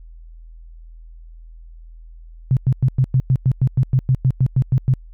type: tone bursts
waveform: sine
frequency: 129.8 Hz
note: C3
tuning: 13 cents flat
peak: -11 dBFS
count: 16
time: 2.51-4.938 s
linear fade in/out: 0 ms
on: 58 ms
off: 100 ms
effects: added 41 Hz sine -37 dBFS peak until 5.13 s